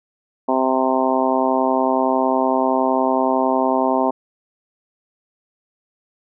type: harmonic tone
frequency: 130.81 Hz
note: C3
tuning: in tune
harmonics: 2 / 3 / 4 / 5 / 6 / 7 / 8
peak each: -21 / -24 / -25 / -21 / -24 / -22 / -26 dBFS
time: 0.48-4.11 s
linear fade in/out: 10 ms
effects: none